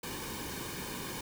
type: noise with comb filter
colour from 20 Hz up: pink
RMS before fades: -40 dBFS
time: 0.03-1.21 s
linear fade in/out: 5 ms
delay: 1.5 ms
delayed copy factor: -0.65
effects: none